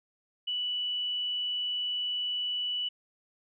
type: tone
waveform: sine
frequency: 2960 Hz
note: F#7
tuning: in tune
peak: -29 dBFS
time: 0.47-2.89 s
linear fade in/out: 10 ms
effects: none